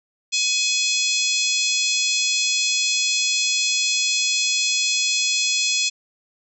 harmonic tone, 844 Hz, G#5, 28 cents sharp, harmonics 3 / 4 / 5 / 6 / 7 / 8 / 9, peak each -24 / -25 / -26 / -27 / -27 / -28 / -29 dBFS, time 0.32-5.9 s, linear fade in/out 20 ms, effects none

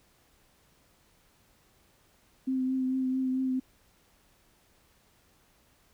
sine tone with vibrato, 260 Hz, C4, 11 cents flat, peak -26 dBFS, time 2.47-3.6 s, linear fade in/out 10 ms, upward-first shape triangle, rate 4.5 Hz, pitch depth 23 cents each way, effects pink hiss -65 dBFS RMS until 5.93 s

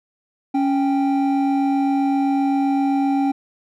triangle tone pair together, 277.8 / 785.7 Hz, C#4 / G5, +4 / +4 cents, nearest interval octave + tritone, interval 1800 cents, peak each -15 / -21 dBFS, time 0.54-3.32 s, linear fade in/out 10 ms, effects none

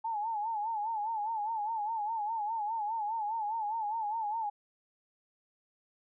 sine tone with vibrato, 870 Hz, A5, 20 cents flat, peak -31 dBFS, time 0.04-4.5 s, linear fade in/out 10 ms, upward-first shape sine, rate 4.9 Hz, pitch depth 100 cents each way, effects none

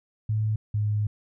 sine tone pair in turn, 108.1 / 105.2 Hz, A2 / G#2, -30 / +23 cents, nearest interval unison, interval 47 cents, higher first, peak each -22 dBFS, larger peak neither, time 0.29-0.56 / 0.74-1.07 s, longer second, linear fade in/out 5 ms, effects none

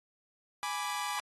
sawtooth chord, G# diminished, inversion none, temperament equal, 830.6 / 987.8 / 1174.7 Hz, G#5 / B5 / D6, 0 / 0 / 0 cents, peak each -34 dBFS, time 0.63-1.2 s, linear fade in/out 0 ms, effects AAC 32 kbps

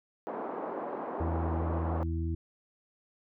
white band-pass noise, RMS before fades -37 dBFS, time 0.27-2.03 s, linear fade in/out 0 ms, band 240 to 960 Hz, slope 24 dB/octave
harmonic tone, 82.41 Hz, E2, in tune, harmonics 1 / 2 / 3 / 4, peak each -30 / -40 / -44 / -38 dBFS, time 1.2-2.35 s, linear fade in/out 5 ms
effects none

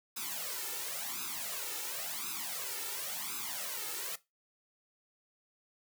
white noise with flanger, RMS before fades -39 dBFS, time 0.16-4.16 s, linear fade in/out 10 ms, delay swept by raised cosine 0.79 to 2.29 ms, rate 0.94 Hz, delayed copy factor +0.95, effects noise-tail reverb RT60 0.2 s tail -17 dB re dry + high-pass 200 Hz 12 dB/octave

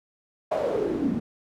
pink noise with band-pass filter sweep, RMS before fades -26 dBFS, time 0.51-1.2 s, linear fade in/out 10 ms, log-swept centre 690 to 210 Hz, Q 6.7, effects none

